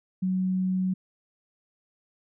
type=tone; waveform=sine; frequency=186.1 Hz; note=F#3; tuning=10 cents sharp; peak=-23 dBFS; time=0.22-0.94 s; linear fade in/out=10 ms; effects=none